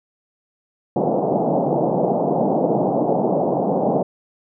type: band-pass noise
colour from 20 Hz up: white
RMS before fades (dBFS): -19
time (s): 0.96-4.03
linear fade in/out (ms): 5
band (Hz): 140 to 790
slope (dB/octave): 48
effects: none